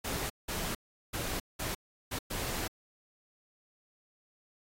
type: noise bursts at uneven times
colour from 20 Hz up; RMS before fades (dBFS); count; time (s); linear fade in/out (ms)
pink; -36; 6; 0.04-0.3 / 0.48-0.75 / 1.13-1.4 / 1.59-1.75 / 2.11-2.19 / 2.3-2.68; 10
effects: AAC 48 kbps